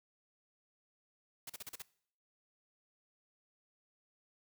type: noise bursts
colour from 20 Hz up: white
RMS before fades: -45 dBFS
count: 6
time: 1.47-1.822 s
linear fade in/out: 5 ms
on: 27 ms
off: 38 ms
effects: noise-tail reverb RT60 0.6 s tail -21 dB re dry